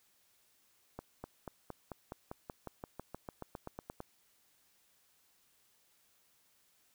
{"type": "accelerating click train", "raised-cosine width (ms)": 1, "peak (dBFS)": -28, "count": 19, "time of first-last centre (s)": [0.99, 4.004], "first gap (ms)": 250, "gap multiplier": 0.95, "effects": ["white hiss -71 dBFS RMS until 6.94 s"]}